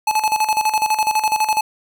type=tone with tremolo; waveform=square; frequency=862 Hz; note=A5; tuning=36 cents flat; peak=-14 dBFS; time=0.07-1.61 s; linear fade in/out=5 ms; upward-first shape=square; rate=12 Hz; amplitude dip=70%; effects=none